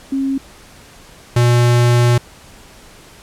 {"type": "tone pair in turn", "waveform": ["sine", "square"], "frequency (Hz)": [270.7, 120.58], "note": ["C#4", "B2"], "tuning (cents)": [-41, -41], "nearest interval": "octave + major second", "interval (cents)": 1400, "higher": "first", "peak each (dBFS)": [-15, -10], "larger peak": "second", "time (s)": [[0.12, 0.38], [1.36, 2.18]], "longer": "second", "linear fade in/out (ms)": 5, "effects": ["pink hiss -42 dBFS RMS until 3.22 s", "low-pass 11000 Hz 12 dB/octave"]}